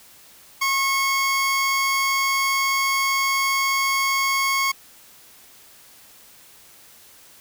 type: tone cluster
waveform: square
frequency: 1087 / 2183 / 4615 Hz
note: C#6 / C#7 / D8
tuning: -34 / -27 / -31 cents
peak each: -23 / -23 / -30 dBFS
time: 0.61-4.72 s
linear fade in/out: 10 ms
effects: white hiss -49 dBFS RMS until 7.4 s